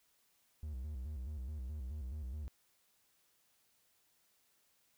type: tone with vibrato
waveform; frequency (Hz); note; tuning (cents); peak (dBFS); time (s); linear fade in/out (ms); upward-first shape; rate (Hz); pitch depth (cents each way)
triangle; 69.3; C#2; 0; -38; 0.63-2.48; 0; square; 4.7; 160
effects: white hiss -74 dBFS RMS until 4.97 s